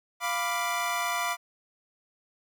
25% pulse chord, B diminished, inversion second, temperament equal, 698.5 / 987.8 / 1174.7 Hz, F5 / B5 / D6, 0 / 0 / 0 cents, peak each -28 dBFS, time 0.2-1.37 s, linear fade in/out 50 ms, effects none

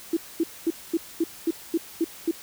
sine tone bursts, 331.2 Hz, E4, 8 cents sharp, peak -19 dBFS, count 9, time 0.13-2.312 s, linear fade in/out 5 ms, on 38 ms, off 230 ms, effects white hiss -44 dBFS RMS until 2.42 s

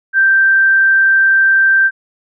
sine tone, 1568 Hz, G6, in tune, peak -7 dBFS, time 0.13-1.91 s, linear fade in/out 50 ms, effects none

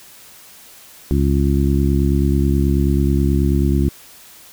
harmonic tone, 69.3 Hz, C#2, in tune, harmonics 1 / 2 / 3 / 4 / 5, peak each -16 / -19 / -21 / -22 / -23 dBFS, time 1.11-3.89 s, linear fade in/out 0 ms, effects white hiss -43 dBFS RMS until 4.52 s

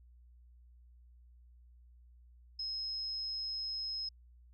sine tone, 5140 Hz, E8, 45 cents flat, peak -36 dBFS, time 2.59-4.09 s, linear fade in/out 5 ms, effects added 60 Hz sine -57 dBFS peak until 4.53 s

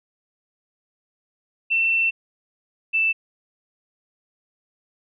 sine tone pair in turn, 2688 / 2651 Hz, E7 / E7, +33 / +9 cents, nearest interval unison, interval 24 cents, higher first, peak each -17 dBFS, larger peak neither, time 1.7-2.11 / 2.93-3.13 s, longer first, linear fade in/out 20 ms, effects none

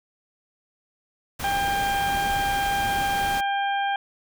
pink noise, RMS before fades -32 dBFS, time 1.39-3.41 s, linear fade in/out 10 ms
harmonic tone, 797 Hz, G5, 28 cents sharp, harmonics 1 / 2 / 3 / 4, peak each -23 / -29 / -37 / -35 dBFS, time 1.44-3.96 s, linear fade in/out 2 ms
effects none

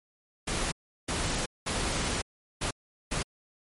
pink noise bursts at uneven times, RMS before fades -30 dBFS, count 5, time 0.47-0.72 / 1.08-1.46 / 1.66-2.22 / 2.61-2.71 / 3.11-3.23 s, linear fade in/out 10 ms, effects MP3 48 kbps

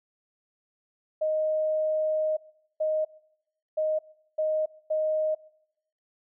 sine tone bursts at uneven times, 622 Hz, D#5, 1 cent flat, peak -23 dBFS, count 5, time 1.21-2.37 / 2.8-3.05 / 3.77-3.99 / 4.38-4.66 / 4.9-5.35 s, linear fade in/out 10 ms, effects noise-tail reverb RT60 0.8 s tail -22 dB re dry

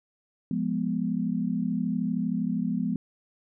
sine chord, F diminished, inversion none, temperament equal, 174.61 / 207.7 / 246.9 Hz, F3 / Ab3 / Cb4, 0 / 0 / 0 cents, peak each -30 / -29 / -29 dBFS, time 0.51-2.96 s, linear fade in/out 2 ms, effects none

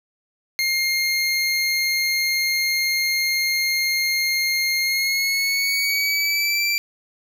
25% pulse tone with pitch glide, 2126 to 2345 Hz, C7 to D7, +27 to -3 cents, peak -15 dBFS, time 0.59-6.78 s, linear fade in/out 0 ms, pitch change +170 cents, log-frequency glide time 4.8-6.65 s, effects none

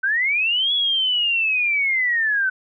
sine linear two-way sweep, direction up then down, 1501 to 3400 to 1501 Hz, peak -17 dBFS, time 0.03-2.5 s, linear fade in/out 10 ms, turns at 0.73 s, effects none

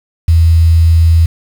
sine tone with quantisation, 82.5 Hz, E2, 2 cents sharp, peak -4 dBFS, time 0.28-1.26 s, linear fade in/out 5 ms, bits 5, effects none

